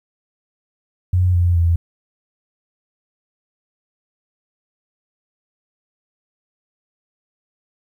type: tone with pitch steps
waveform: sine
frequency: 90.7 / 87.61 / 84.63 Hz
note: F#2 / F2 / E2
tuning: -34 / +6 / +46 cents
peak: -12 dBFS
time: 1.13-1.76 s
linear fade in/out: 5 ms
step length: 210 ms
effects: 9-bit